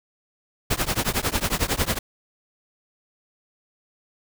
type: noise with tremolo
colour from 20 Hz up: pink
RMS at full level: -20 dBFS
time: 0.7-1.99 s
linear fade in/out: 10 ms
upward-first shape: triangle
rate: 11 Hz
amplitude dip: 100%
effects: none